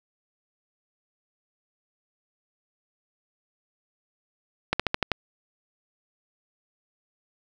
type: slowing click train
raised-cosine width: 0.3 ms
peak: -6 dBFS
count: 6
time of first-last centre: 4.73-5.117 s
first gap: 66 ms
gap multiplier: 1.08
effects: none